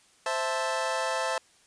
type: chord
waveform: 25% pulse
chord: A minor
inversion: first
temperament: equal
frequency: 523.3 / 659.3 / 880 Hz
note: C5 / E5 / A5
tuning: 0 / 0 / 0 cents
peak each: -28 dBFS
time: 0.26-1.38 s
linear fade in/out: 2 ms
effects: white hiss -61 dBFS RMS until 1.66 s + resampled to 22050 Hz